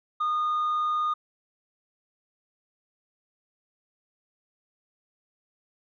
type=tone with tanh clipping; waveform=sine; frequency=1226 Hz; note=D#6; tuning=26 cents flat; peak=-24 dBFS; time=0.2-1.14 s; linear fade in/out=10 ms; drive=1 dB; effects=none